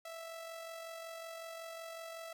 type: tone with amplitude modulation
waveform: sawtooth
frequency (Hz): 659.3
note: E5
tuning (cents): 0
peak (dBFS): -39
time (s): 0.05-2.33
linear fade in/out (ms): 5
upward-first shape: sine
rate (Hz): 45.4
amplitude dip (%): 40
effects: none